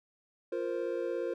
triangle chord, F suspended fourth, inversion none, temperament equal, 349.2 / 466.2 / 523.3 Hz, F4 / Bb4 / C5, 0 / 0 / 0 cents, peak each -34 dBFS, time 0.52-1.34 s, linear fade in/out 5 ms, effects none

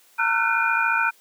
sine tone cluster, 913 / 1357 / 1467 / 1521 / 2423 Hz, A#5 / E6 / F#6 / F#6 / D#7, -36 / +50 / -15 / +47 / -47 cents, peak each -25 dBFS, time 0.18-1.11 s, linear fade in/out 20 ms, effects white hiss -56 dBFS RMS until 1.2 s + high-pass 300 Hz 12 dB/octave

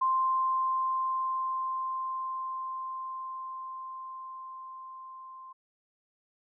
sine tone with level ramp, 1046.5 Hz, C6, in tune, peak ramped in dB -23 to -44 dBFS, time 0.01-5.53 s, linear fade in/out 10 ms, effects none

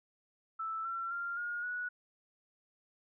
sine tone with pitch steps, 1319 / 1354.5 / 1391 / 1428.4 / 1466.9 Hz, E6 / E6 / F6 / F6 / F#6, +1 / +47 / -7 / +39 / -15 cents, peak -35 dBFS, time 0.59-1.89 s, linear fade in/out 10 ms, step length 260 ms, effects none

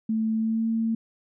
sine tone with pitch glide, 221 to 225.6 Hz, A3 to A3, +8 to +44 cents, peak -22 dBFS, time 0.09-0.95 s, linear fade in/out 5 ms, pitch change +36 cents, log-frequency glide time 0.34-0.68 s, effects none

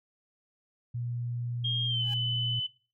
sine tone, 120.2 Hz, B2, 46 cents flat, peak -31 dBFS, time 0.94-2.6 s, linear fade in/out 10 ms
sine tone with pitch glide, 3230 to 3014 Hz, G#7 to F#7, -49 to +31 cents, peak -28 dBFS, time 1.64-2.67 s, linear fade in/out 10 ms, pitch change -120 cents, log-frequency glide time 1.86-2.04 s
sawtooth tone with exponential growth, 820 Hz, G#5, 22 cents flat, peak -38 dBFS, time 1.96-2.14 s, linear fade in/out 5 ms, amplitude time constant 38 ms
effects noise-tail reverb RT60 0.4 s tail -20 dB re dry

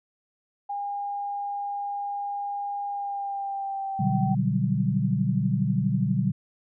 sine tone with pitch glide, 810 to 771.2 Hz, G#5 to G5, -43 to -28 cents, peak -28 dBFS, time 0.69-4.35 s, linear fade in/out 10 ms, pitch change -85 cents, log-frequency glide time 2.87-4.22 s
sine chord, G major seventh, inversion first, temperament just, 122.5 / 147 / 183.75 / 196 Hz, B2 / D3 / F#3 / G3, -14 / +2 / -12 / 0 cents, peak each -27 dBFS, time 3.99-6.32 s, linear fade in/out 10 ms
effects none

